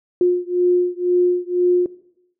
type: beating tone pair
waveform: sine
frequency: 356.1 / 358.1 Hz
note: F4 / F4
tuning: +34 / +43 cents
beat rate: 2 Hz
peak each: -17 dBFS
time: 0.21-1.86 s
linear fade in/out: 2 ms
effects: noise-tail reverb RT60 0.8 s tail -19 dB re dry